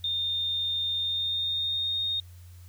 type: tone with pitch glide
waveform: sine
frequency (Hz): 3637 to 3694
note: A#7 to A#7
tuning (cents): -43 to -16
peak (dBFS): -26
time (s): 0.04-2.2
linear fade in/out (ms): 2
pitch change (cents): +27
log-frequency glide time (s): 0.96-1.99
effects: added 88 Hz sine -45 dBFS peak until 2.68 s + white hiss -60 dBFS RMS until 2.68 s